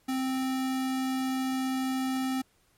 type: tone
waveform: square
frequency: 261.6 Hz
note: C4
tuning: in tune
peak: -28 dBFS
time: 0.08-2.42 s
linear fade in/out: 10 ms
effects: pink hiss -67 dBFS RMS until 2.77 s + MP3 64 kbps